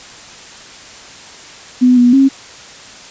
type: tone with pitch steps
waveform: sine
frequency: 250.4 / 243.9 / 270.7 Hz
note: B3 / B3 / C#4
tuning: +24 / -21 / -41 cents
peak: -5 dBFS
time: 1.81-2.29 s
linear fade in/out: 20 ms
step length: 160 ms
effects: white hiss -35 dBFS RMS until 3.1 s + resampled to 16000 Hz